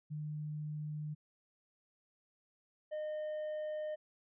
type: tone pair in turn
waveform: sine / triangle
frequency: 151.2 / 612 Hz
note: D#3 / D#5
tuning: -49 / -29 cents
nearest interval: 2 octaves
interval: 2420 cents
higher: second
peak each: -38 / -35 dBFS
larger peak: second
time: 0.1-1.15 / 2.91-3.96 s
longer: neither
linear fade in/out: 20 ms
effects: resampled to 8000 Hz